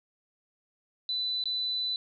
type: tone with dropouts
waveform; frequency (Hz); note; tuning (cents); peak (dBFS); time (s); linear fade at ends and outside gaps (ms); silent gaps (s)
sine; 3993; B7; +18; -28; 1.09-1.96; 1; 1.439-1.456
effects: none